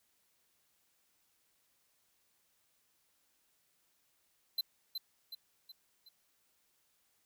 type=tone with echo; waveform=square; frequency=4058 Hz; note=B7; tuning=46 cents sharp; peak=-31 dBFS; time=4.58-4.61 s; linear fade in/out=5 ms; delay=370 ms; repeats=4; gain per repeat=-6 dB; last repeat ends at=6.09 s; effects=white hiss -75 dBFS RMS until 7.25 s